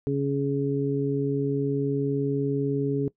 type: harmonic tone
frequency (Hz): 139.7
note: C#3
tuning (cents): +14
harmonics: 1 / 2 / 3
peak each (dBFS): -27 / -27 / -27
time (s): 0.07-3.08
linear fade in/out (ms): 0
effects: noise-tail reverb RT60 0.1 s tail -20 dB re dry